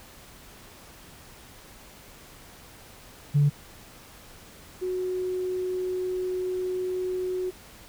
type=tone pair in turn; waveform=sine; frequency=144.8 / 367.7 Hz; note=D3 / F#4; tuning=-24 / -11 cents; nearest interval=octave + major third; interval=1613 cents; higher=second; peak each=-16 / -26 dBFS; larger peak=first; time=3.34-3.5 / 4.81-7.51 s; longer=second; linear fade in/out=20 ms; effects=tanh soft clip ceiling -13 dBFS + pink hiss -49 dBFS RMS until 7.88 s